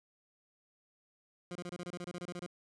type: tone bursts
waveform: 20% pulse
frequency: 176.3 Hz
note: F3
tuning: 17 cents sharp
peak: -35 dBFS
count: 14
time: 1.51-2.464 s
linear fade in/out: 2 ms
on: 44 ms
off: 26 ms
effects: resampled to 22050 Hz